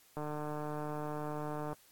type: click train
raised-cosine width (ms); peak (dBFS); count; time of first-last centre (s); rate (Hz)
1; -26; 235; 0.17-1.73; 150
effects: white hiss -64 dBFS RMS until 1.91 s + AAC 64 kbps